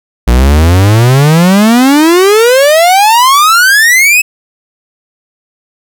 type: exponential sweep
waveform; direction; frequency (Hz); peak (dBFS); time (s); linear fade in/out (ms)
45% pulse; up; 57 to 2618; -3; 0.27-4.22; 10
effects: none